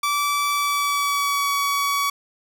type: tone with pitch glide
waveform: sawtooth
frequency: 1157 to 1131.2 Hz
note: D6 to C#6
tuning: -26 to +35 cents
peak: -16 dBFS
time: 0.03-2.1 s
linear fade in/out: 5 ms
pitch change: -39 cents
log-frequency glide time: 0.47-1.51 s
effects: none